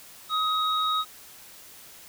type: tone pair together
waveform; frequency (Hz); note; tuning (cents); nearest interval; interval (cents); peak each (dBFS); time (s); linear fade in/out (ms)
sine; 1263 / 3785; D#6 / A#7; +26 / +26; octave + perfect fifth; 1900; -24 / -28; 0.29-1.05; 50
effects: white hiss -48 dBFS RMS until 2.08 s